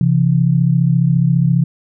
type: tone pair together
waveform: sine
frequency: 133.26 / 167.9 Hz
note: C3 / E3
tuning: +32 / +32 cents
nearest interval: major third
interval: 400 cents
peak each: -13 dBFS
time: 0.01-1.64 s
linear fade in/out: 2 ms
effects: none